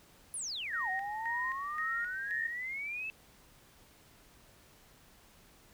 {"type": "exponential two-way sweep", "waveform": "sine", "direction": "down then up", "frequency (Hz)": [10820, 740, 2655], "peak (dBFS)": -36, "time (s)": [0.34, 3.1], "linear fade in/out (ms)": 0, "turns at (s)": 0.9}
{"type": "tone with tremolo", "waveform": "sine", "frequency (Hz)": 1864.7, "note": "A#6", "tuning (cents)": 0, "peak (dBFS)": -33, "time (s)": [0.73, 2.48], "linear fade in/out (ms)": 5, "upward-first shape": "square", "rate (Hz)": 1.9, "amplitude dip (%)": 70}
{"effects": ["pink hiss -61 dBFS RMS until 5.73 s"]}